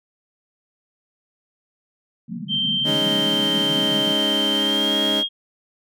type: band-pass noise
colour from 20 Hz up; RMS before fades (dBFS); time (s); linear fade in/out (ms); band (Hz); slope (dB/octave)
pink; -31; 2.28-4.13; 10; 140 to 250; 96
type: tone with pitch glide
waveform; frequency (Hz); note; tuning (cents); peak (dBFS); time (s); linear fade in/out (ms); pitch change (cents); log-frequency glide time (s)
sine; 3136 to 3252; G7 to G#7; 0 to -37; -19; 2.48-5.29; 50; +63; 4.57-4.98
type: chord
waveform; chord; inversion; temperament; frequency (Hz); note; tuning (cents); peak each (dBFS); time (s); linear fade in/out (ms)
25% pulse; Ab suspended fourth; none; equal; 207.7 / 277.2 / 311.1; Ab3 / Db4 / Eb4; 0 / 0 / 0; -23; 2.84-5.24; 50
effects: none